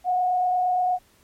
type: tone with frequency modulation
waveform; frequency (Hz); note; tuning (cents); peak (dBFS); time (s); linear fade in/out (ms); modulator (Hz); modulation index
sine; 728; F#5; -28; -19; 0.04-0.99; 50; 28.6; 0.42
effects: pink hiss -59 dBFS RMS until 1.23 s + MP3 64 kbps